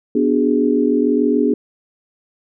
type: chord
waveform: sine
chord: G# half-diminished seventh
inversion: first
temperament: equal with one note detuned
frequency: 246.9 / 293.7 / 374.1 / 415.3 Hz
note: B3 / D4 / F#4 / G#4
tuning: 0 / 0 / +19 / 0 cents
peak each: -17 / -17 / -23 / -18 dBFS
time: 0.15-1.54 s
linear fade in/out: 5 ms
effects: none